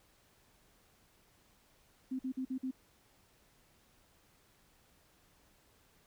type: tone bursts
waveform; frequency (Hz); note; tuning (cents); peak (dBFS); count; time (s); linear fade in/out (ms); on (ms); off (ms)
sine; 260; C4; -11; -34; 5; 2.11-2.712; 10; 82; 48
effects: pink hiss -68 dBFS RMS until 6.06 s